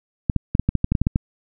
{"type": "clicks", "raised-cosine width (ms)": 5, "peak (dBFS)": -5, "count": 12, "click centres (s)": [0.298, 0.363, 0.551, 0.596, 0.69, 0.753, 0.844, 0.92, 0.952, 1.016, 1.069, 1.159], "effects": []}